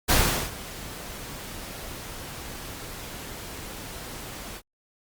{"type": "noise with ADSR envelope", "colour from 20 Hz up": "pink", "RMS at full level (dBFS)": -19, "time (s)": [0.08, 4.62], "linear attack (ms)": 22, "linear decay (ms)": 400, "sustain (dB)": -19, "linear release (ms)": 60, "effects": ["Opus 48 kbps"]}